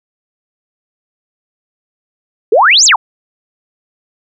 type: exponential two-way sweep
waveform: sine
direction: up then down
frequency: 392 to 7902 to 748 Hz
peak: -4 dBFS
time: 2.52-2.96 s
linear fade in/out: 5 ms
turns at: 2.85 s
effects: none